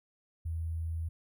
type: tone with sample-and-hold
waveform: sine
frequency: 81.8 Hz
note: E2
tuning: 13 cents flat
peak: -32 dBFS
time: 0.45-1.09 s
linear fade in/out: 10 ms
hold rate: 11025 Hz
effects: none